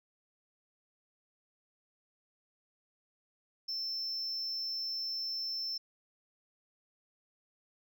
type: tone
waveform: sine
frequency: 5330 Hz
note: E8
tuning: 18 cents sharp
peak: -32 dBFS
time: 3.68-5.78 s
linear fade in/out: 10 ms
effects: tanh soft clip ceiling -33 dBFS